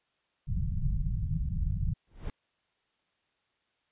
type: low-pass noise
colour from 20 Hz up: pink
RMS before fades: -30 dBFS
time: 0.47-1.94 s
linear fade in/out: 10 ms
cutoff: 170 Hz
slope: 48 dB/octave
type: noise with exponential growth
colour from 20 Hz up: brown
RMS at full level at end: -30 dBFS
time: 2.07-2.3 s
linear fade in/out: 1 ms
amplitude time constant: 50 ms
effects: white hiss -75 dBFS RMS until 3.91 s + resampled to 8000 Hz